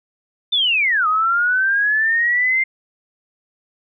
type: linear two-way sweep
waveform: sine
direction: down then up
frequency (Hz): 3596 to 1235 to 2109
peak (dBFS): -14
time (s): 0.52-2.64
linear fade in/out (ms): 10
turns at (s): 1.07
effects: none